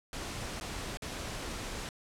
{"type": "noise with dropouts", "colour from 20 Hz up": "pink", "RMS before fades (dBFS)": -39, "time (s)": [0.13, 1.89], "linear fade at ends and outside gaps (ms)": 1, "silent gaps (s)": [[0.6, 0.61], [0.972, 1.021]], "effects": ["low-pass 9000 Hz 12 dB/octave"]}